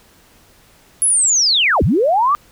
sine linear two-way sweep, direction down then up, 10880 to 55 to 1216 Hz, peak -11 dBFS, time 1.02-2.35 s, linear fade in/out 0 ms, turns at 1.83 s, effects pink hiss -50 dBFS RMS until 2.51 s

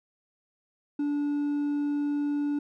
triangle tone with hard clipping, 290.2 Hz, D4, 21 cents flat, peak -26 dBFS, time 0.99-2.59 s, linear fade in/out 5 ms, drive 5 dB, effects none

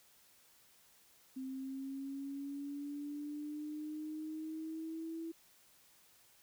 sine linear sweep, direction up, 261.4 to 329.6 Hz, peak -40 dBFS, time 1.36-5.32 s, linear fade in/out 10 ms, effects white hiss -66 dBFS RMS until 6.42 s

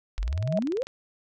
sine exponential sweep, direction up, 41.2 to 549 Hz, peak -25 dBFS, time 0.18-0.83 s, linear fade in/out 0 ms
click train, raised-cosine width 0.2 ms, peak -23 dBFS, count 15, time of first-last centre 0.18-0.87 s, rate 20.3 Hz
sine tone with exponential growth, 636 Hz, D#5, 38 cents sharp, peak -21 dBFS, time 0.24-0.59 s, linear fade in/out 2 ms, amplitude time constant 74 ms
effects none

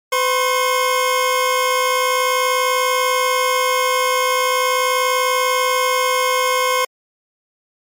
25% pulse tone pair together, 507.3 / 1075 Hz, B4 / C6, +46 / +47 cents, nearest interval octave + minor second, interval 1301 cents, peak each -14 dBFS, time 0.12-6.85 s, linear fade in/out 5 ms, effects MP3 64 kbps

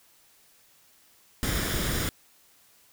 pink noise with comb filter, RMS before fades -28 dBFS, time 1.43-2.09 s, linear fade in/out 0 ms, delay 0.57 ms, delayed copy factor +0.5, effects white hiss -60 dBFS RMS until 2.92 s

